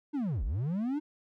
triangle linear two-way sweep, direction down then up, 310 to 40.02 to 310 Hz, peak -27 dBFS, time 0.13-1 s, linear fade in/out 20 ms, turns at 0.44 s, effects none

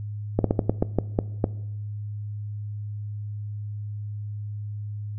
slowing click train, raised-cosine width 2 ms, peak -6 dBFS, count 9, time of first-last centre 0.39-1.442 s, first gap 53 ms, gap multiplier 1.25, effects noise-tail reverb RT60 0.9 s tail -19 dB re dry + added 104 Hz sine -30 dBFS peak until 5.18 s

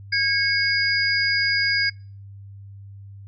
sine tone cluster, 1638 / 2193 / 4898 Hz, G#6 / C#7 / D#8, -24 / -19 / -28 cents, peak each -23 dBFS, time 0.12-1.9 s, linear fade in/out 10 ms, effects noise-tail reverb RT60 0.4 s tail -26 dB re dry + added 99 Hz sine -38 dBFS peak until 3.27 s

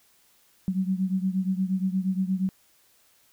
sine beating tone pair, 185.9 / 194.4 Hz, F#3 / G3, +8 / -14 cents, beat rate 8.5 Hz, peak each -25 / -28 dBFS, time 0.68-2.49 s, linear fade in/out 0 ms, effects white hiss -62 dBFS RMS until 3.32 s

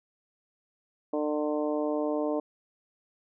harmonic tone, 150 Hz, D3, 37 cents sharp, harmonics 2 / 3 / 4 / 5 / 6 / 7, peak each -30 / -32 / -31 / -40 / -41 / -42 dBFS, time 1.13-2.4 s, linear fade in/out 5 ms, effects none

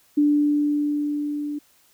sine tone with level ramp, 293.7 Hz, D4, in tune, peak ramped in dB -14 to -26 dBFS, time 0.17-1.59 s, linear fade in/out 10 ms, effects white hiss -59 dBFS RMS until 1.93 s

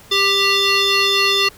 sine tone with frequency modulation, 392 Hz, G4, in tune, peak -10 dBFS, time 0.11-1.49 s, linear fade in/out 10 ms, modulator 788 Hz, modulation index 5.5, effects tanh soft clip ceiling -12 dBFS + pink hiss -44 dBFS RMS until 1.57 s

